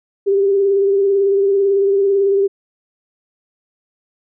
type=tone with vibrato; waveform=sine; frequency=395.4 Hz; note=G4; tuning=15 cents sharp; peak=-11 dBFS; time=0.26-2.48 s; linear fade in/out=20 ms; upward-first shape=sine; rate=18 Hz; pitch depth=32 cents each way; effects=none